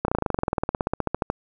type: slowing click train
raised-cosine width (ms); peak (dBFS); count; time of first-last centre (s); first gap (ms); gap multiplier
1; -8; 25; 0.05-1.301; 32; 1.04
effects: none